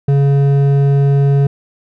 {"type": "tone with hard clipping", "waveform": "sine", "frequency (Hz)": 140, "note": "C#3", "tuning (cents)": 18, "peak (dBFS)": -10, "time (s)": [0.08, 1.47], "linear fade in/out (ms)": 5, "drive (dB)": 8, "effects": []}